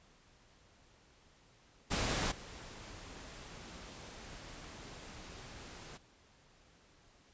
pink noise with level steps, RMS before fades -34 / -50 dBFS, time 1.9-5.98 s, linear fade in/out 20 ms, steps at 2.31 s, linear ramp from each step 10 ms, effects pink hiss -65 dBFS RMS until 7.33 s + resampled to 16000 Hz

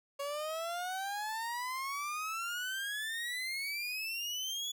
30% pulse exponential sweep, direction up, 556 to 3435 Hz, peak -33 dBFS, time 0.19-4.72 s, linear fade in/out 10 ms, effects none

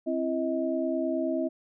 sine tone cluster, 264.6 / 334.1 / 634 Hz, C4 / E4 / D#5, +20 / +23 / +32 cents, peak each -30 dBFS, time 0.06-1.49 s, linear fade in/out 20 ms, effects none

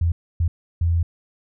sine tone bursts at uneven times, 84.4 Hz, E2, 41 cents sharp, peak -16 dBFS, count 3, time 0.01-0.12 / 0.4-0.48 / 0.81-1.03 s, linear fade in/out 5 ms, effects none

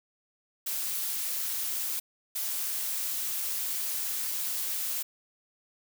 blue noise bursts at uneven times, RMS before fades -32 dBFS, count 2, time 0.66-2 / 2.35-5.03 s, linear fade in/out 10 ms, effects none

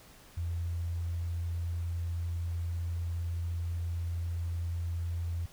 sine tone, 85.2 Hz, F2, 42 cents flat, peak -31 dBFS, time 0.37-5.46 s, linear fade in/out 5 ms, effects pink hiss -56 dBFS RMS until 5.52 s

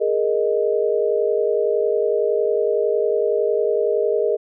sine chord, Ab suspended second, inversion none, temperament equal, 415.3 / 466.2 / 622.3 Hz, Ab4 / Bb4 / Eb5, 0 / 0 / 0 cents, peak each -20 / -20 / -23 dBFS, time 0-4.37 s, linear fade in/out 20 ms, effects none

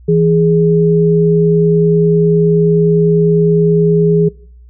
sine tone pair together, 164.81 / 415.3 Hz, E3 / G#4, 0 / 0 cents, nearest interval octave + major third, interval 1600 cents, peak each -10 dBFS, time 0.08-4.29 s, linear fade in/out 10 ms, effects noise-tail reverb RT60 0.6 s tail -23 dB re dry + added 60 Hz sine -36 dBFS peak until 4.69 s

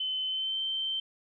sine tone with pitch glide, 3050 to 3112 Hz, G7 to G7, -48 to -13 cents, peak -29 dBFS, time 0-1 s, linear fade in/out 5 ms, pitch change +35 cents, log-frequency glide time 0.26-0.6 s, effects none

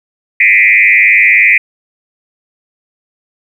sine tone with frequency modulation, 2206 Hz, C#7, 9 cents flat, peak -4 dBFS, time 0.4-1.58 s, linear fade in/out 5 ms, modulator 103 Hz, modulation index 2.7, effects 7-bit

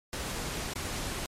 pink noise with dropouts, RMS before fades -35 dBFS, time 0.13-1.26 s, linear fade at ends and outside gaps 0 ms, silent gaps 0.735-0.757 s, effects low-pass 11000 Hz 12 dB/octave + MP3 64 kbps

